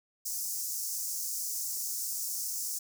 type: high-pass noise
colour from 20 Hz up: pink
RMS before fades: -35 dBFS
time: 0.25-2.79 s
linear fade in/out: 10 ms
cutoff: 5400 Hz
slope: 48 dB/octave
effects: none